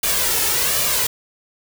white noise with flanger, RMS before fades -19 dBFS, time 0.03-1.07 s, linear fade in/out 5 ms, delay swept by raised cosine 1.7 to 2.29 ms, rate 1.3 Hz, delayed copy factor +0.6, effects none

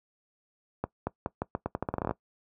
accelerating click train, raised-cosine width 1 ms, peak -15 dBFS, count 16, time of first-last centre 0.84-2.11 s, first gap 230 ms, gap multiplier 0.83, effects noise-tail reverb RT60 0.1 s tail -20 dB re dry + high-pass 60 Hz 12 dB/octave

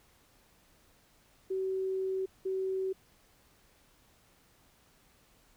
sine tone bursts at uneven times, 380 Hz, F#4, 46 cents sharp, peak -30 dBFS, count 2, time 1.5-2.26 / 2.45-2.93 s, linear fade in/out 10 ms, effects pink hiss -65 dBFS RMS until 5.56 s

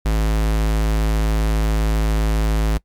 square tone, 53.7 Hz, A1, 41 cents flat, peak -16 dBFS, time 0.05-2.78 s, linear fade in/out 10 ms, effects noise-tail reverb RT60 0.1 s tail -22 dB re dry + MP3 96 kbps

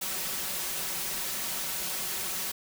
white noise with comb filter, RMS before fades -33 dBFS, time 0.01-2.52 s, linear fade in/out 10 ms, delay 5.3 ms, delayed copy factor +0.6, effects none

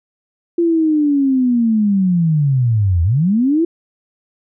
sine linear two-way sweep, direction down then up, 344.8 to 80.5 to 344.8 Hz, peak -11 dBFS, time 0.58-3.65 s, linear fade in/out 5 ms, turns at 3.03 s, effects none

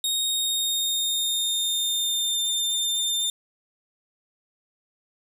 sawtooth tone with pitch glide, 3729 to 3604 Hz, A#7 to A7, 0 to +41 cents, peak -20 dBFS, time 0.04-3.3 s, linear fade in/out 2 ms, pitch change -59 cents, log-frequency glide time 0.24-2.36 s, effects none

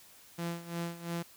sawtooth tone with tremolo, 170.1 Hz, F3, 45 cents flat, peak -29 dBFS, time 0.38-1.23 s, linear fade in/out 10 ms, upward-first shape sine, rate 2.9 Hz, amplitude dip 80%, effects white hiss -57 dBFS RMS until 1.36 s

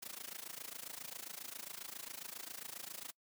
white noise with amplitude modulation, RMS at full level -44 dBFS, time 0.02-3.12 s, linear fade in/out 10 ms, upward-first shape sine, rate 27.4 Hz, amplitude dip 90%, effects noise-tail reverb RT60 0.1 s tail -25 dB re dry + high-pass 150 Hz 12 dB/octave

